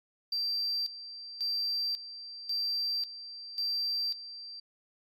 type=tone with tremolo; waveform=sine; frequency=4699 Hz; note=D8; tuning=in tune; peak=-27 dBFS; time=0.32-4.6 s; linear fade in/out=5 ms; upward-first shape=square; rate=0.92 Hz; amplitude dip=80%; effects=tanh soft clip ceiling -26 dBFS + MP3 64 kbps